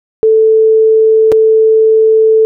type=tone with dropouts; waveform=sine; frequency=440.6 Hz; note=A4; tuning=2 cents sharp; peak=-4 dBFS; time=0.23-2.45 s; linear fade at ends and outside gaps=0 ms; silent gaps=1.318-1.323 s; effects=none